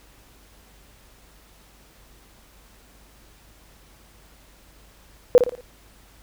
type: tone with echo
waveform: sine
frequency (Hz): 493.1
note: B4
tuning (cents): -3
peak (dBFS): -7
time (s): 5.35-5.38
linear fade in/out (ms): 0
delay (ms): 57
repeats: 4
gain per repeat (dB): -8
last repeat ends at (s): 5.608
effects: added 50 Hz sine -54 dBFS peak until 6.22 s + pink hiss -54 dBFS RMS until 6.22 s